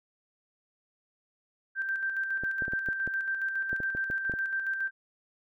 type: tone with tremolo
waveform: sine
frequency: 1568 Hz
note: G6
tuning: in tune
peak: -27 dBFS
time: 1.75-4.91 s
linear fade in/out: 50 ms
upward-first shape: square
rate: 7.2 Hz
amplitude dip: 40%
type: clicks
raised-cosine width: 2 ms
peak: -25 dBFS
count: 12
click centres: 2.436 / 2.622 / 2.681 / 2.735 / 2.887 / 3.076 / 3.73 / 3.803 / 3.95 / 4.101 / 4.297 / 4.338 s
effects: none